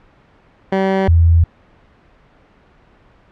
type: tone pair in turn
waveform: 15% pulse / sine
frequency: 192.1 / 83.47 Hz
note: G3 / E2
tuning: -35 / +22 cents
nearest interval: octave + major second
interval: 1443 cents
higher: first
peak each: -7 dBFS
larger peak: neither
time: 0.72-1.08 / 1.08-1.44 s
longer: neither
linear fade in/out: 5 ms
effects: pink hiss -50 dBFS RMS until 3.31 s + low-pass 2000 Hz 12 dB/octave